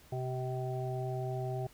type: harmonic tone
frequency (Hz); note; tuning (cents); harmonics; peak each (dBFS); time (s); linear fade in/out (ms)
128.3; C3; -34; 1 / 3 / 5 / 6; -35 / -40 / -42 / -43; 0.12-1.67; 5
effects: pink hiss -60 dBFS RMS until 1.73 s